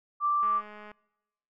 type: tone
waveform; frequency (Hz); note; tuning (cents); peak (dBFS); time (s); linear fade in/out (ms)
sine; 1174; D6; -1; -23; 0.2-0.62; 50
type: click train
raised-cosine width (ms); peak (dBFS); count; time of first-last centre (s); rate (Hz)
0.5; -32; 103; 0.43-0.916; 210
effects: noise-tail reverb RT60 1.0 s tail -24 dB re dry